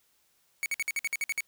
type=tone bursts; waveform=45% pulse; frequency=2236 Hz; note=C#7; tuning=14 cents sharp; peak=-27 dBFS; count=10; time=0.63-1.406 s; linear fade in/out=0 ms; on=29 ms; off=54 ms; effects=white hiss -69 dBFS RMS until 1.47 s